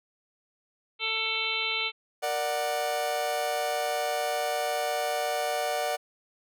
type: harmonic tone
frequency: 444.5 Hz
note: A4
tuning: 18 cents sharp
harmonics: 1 / 2 / 3 / 5 / 6 / 7 / 8 / 9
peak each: -41 / -41 / -38 / -32 / -33 / -34 / -35 / -35 dBFS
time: 0.99-1.92 s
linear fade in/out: 50 ms
type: chord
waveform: 40% pulse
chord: Bb augmented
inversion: none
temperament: equal with one note detuned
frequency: 466.2 / 591.4 / 740 Hz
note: Bb4 / D5 / F#5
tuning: 0 / +12 / 0 cents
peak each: -35 / -30 / -29 dBFS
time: 2.22-5.97 s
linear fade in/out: 20 ms
effects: none